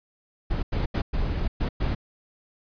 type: noise bursts at uneven times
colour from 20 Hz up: brown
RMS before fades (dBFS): -25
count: 6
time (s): 0.5-0.63 / 0.72-0.86 / 0.94-1.02 / 1.13-1.48 / 1.6-1.69 / 1.8-1.95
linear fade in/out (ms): 10
effects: resampled to 11025 Hz